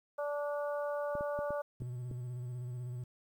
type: harmonic tone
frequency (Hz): 290.8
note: D4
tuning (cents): -17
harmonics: 2 / 3 / 4 / 5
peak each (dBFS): -34 / -44 / -44 / -47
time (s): 0.18-1.62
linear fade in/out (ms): 10
type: clicks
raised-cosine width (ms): 3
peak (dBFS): -31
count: 6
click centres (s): 1.153 / 1.209 / 1.39 / 1.506 / 1.82 / 2.113
type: tone with vibrato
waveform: triangle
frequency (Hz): 123.47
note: B2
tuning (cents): 0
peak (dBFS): -36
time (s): 1.8-3.04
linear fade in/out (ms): 5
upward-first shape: square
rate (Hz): 16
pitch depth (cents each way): 31
effects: 11-bit